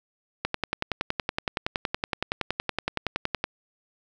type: click train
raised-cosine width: 0.3 ms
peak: -9 dBFS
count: 33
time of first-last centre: 0.45-3.441 s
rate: 10.7 Hz
effects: none